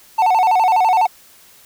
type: tone with vibrato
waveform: triangle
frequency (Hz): 810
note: G#5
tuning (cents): -43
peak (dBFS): -9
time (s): 0.18-1.07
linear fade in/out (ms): 10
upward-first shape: square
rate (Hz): 12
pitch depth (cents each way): 160
effects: white hiss -47 dBFS RMS until 1.65 s